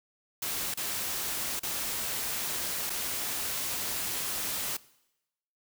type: noise with dropouts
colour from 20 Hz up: white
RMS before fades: -33 dBFS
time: 0.42-4.77 s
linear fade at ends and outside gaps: 5 ms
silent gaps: 0.741-0.772 / 1.595-1.631 / 2.897-2.901 s
effects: noise-tail reverb RT60 0.9 s tail -21 dB re dry